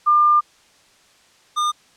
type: tone pair in turn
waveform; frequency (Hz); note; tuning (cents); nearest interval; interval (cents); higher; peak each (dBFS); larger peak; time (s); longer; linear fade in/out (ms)
sine / square; 1200 / 1210.4; D6 / D#6; +37 / -48; unison; 15; second; -11 / -18; first; 0.06-0.41 / 1.56-1.72; first; 20
effects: white hiss -54 dBFS RMS until 1.96 s + low-pass 7000 Hz 12 dB/octave